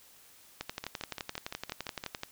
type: two click trains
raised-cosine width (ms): 0.2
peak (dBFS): -18 / -20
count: 20 / 8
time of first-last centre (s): 0.61-2.234 / 0.84-2.039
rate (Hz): 11.7 / 5.84
effects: white hiss -58 dBFS RMS until 2.31 s